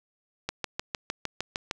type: click train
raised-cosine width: 0.2 ms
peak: -12 dBFS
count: 9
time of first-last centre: 0.49-1.711 s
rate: 6.55 Hz
effects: none